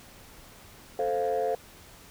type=chord; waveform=sine; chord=F major; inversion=first; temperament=equal; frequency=440 / 523.3 / 698.5 Hz; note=A4 / C5 / F5; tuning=0 / 0 / 0 cents; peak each=-28 dBFS; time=0.99-1.55 s; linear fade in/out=2 ms; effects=tanh soft clip ceiling -20 dBFS + pink hiss -51 dBFS RMS until 2.1 s